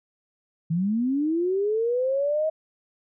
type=linear sweep; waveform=sine; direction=up; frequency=156.2 to 638 Hz; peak=-21 dBFS; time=0.7-2.5 s; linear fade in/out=10 ms; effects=none